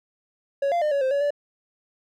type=tone with pitch steps; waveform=triangle; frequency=557 / 691 / 604 / 562 / 523 / 565 / 579 Hz; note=C#5 / F5 / D5 / C#5 / C5 / C#5 / D5; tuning=+8 / -19 / +48 / +24 / -1 / +33 / -25 cents; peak=-18 dBFS; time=0.62-1.306 s; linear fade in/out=5 ms; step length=98 ms; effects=none